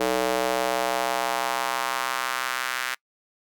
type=tone with high-pass filter sweep; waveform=square; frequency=63 Hz; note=B1; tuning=35 cents sharp; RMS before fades=-26 dBFS; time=0-2.95 s; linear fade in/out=10 ms; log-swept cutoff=440 to 1600 Hz; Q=1.8; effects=noise-tail reverb RT60 0.1 s tail -26 dB re dry